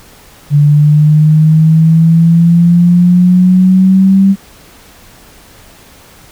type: exponential sweep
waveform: sine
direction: up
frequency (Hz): 145 to 196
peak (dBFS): -3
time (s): 0.5-4.36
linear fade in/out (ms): 50
effects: pink hiss -39 dBFS RMS until 6.31 s